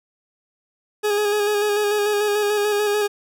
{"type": "tone with vibrato", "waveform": "40% pulse", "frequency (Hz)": 415.3, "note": "G#4", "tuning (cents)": 0, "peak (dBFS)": -17, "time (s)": [1.03, 3.08], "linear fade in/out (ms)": 20, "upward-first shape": "square", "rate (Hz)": 6.8, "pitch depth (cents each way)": 23, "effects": []}